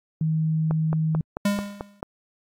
sine tone, 158.2 Hz, D#3, 29 cents sharp, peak -20 dBFS, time 0.21-1.21 s, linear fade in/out 2 ms
click train, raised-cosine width 1 ms, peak -15 dBFS, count 7, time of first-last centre 0.71-2.029 s, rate 4.55 Hz
square tone with exponential decay, 202.6 Hz, G#3, 43 cents flat, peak -18 dBFS, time 1.45-2.01 s, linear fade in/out 5 ms, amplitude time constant 120 ms
effects AAC 64 kbps

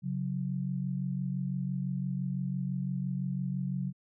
sine tone pair together, 137.58 / 183.5 Hz, C#3 / F#3, -13 / -14 cents, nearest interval perfect fourth, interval 499 cents, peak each -33 / -33 dBFS, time 0.02-3.93 s, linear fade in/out 50 ms, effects none

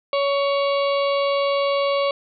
harmonic tone, 560 Hz, C#5, 18 cents sharp, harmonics 1 / 2 / 4 / 5 / 6 / 7 / 8, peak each -19 / -25 / -31 / -33 / -35 / -36 / -37 dBFS, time 0.13-2.11 s, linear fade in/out 2 ms, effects none

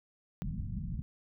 white low-pass noise, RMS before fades -37 dBFS, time 0.42-1.02 s, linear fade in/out 0 ms, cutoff 200 Hz, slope 48 dB/octave, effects none

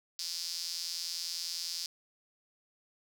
sawtooth tone with high-pass filter, 170 Hz, F3, 46 cents flat, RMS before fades -38 dBFS, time 0.19-1.86 s, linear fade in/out 0 ms, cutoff 4900 Hz, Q 5.5, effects none

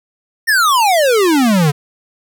square exponential sweep, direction down, 1864.7 to 138.59 Hz, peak -10 dBFS, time 0.47-1.72 s, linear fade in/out 20 ms, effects none

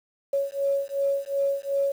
sine beating tone pair, 554.4 / 557.1 Hz, C#5 / C#5, 0 / +9 cents, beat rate 2.7 Hz, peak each -26 dBFS, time 0.33-1.92 s, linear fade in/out 5 ms, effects 8-bit

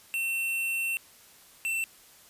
square tone pair in turn, 2700 / 2686 Hz, E7 / E7, +41 / +32 cents, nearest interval unison, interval 9 cents, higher first, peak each -28 dBFS, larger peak neither, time 0.14-0.97 / 1.65-1.84 s, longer first, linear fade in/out 0 ms, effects white hiss -55 dBFS RMS until 2.29 s + resampled to 32000 Hz

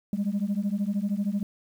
sine beating tone pair, 196 / 209 Hz, G3 / G#3, 0 / +11 cents, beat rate 13 Hz, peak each -26 dBFS, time 0.13-1.43 s, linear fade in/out 2 ms, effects tanh soft clip ceiling -21 dBFS + 9-bit

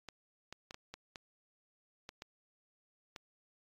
clicks, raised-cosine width 0.2 ms, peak -28 dBFS, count 9, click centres 0.087 / 0.526 / 0.709 / 0.744 / 0.94 / 1.158 / 2.091 / 2.221 / 3.162 s, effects AAC 32 kbps

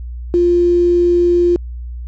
sine tone with quantisation, 349.2 Hz, F4, in tune, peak -9 dBFS, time 0.34-1.56 s, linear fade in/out 0 ms, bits 6, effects added 60 Hz sine -24 dBFS peak until 2.07 s + resampled to 16000 Hz

